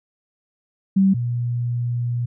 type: tone pair in turn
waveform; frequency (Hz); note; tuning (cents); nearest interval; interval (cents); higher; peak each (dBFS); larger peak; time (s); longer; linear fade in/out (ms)
sine; 193 / 120.48; G3 / B2; -27 / -42; minor sixth; 815; first; -12 / -20; first; 0.96-1.14 / 1.14-2.26; second; 10
effects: none